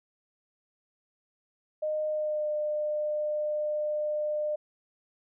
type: tone with pitch glide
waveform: sine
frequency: 614 to 602.4 Hz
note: D#5 to D5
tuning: -23 to +44 cents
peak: -27 dBFS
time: 1.82-4.56 s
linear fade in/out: 10 ms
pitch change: -33 cents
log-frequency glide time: 2.08-2.5 s
effects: none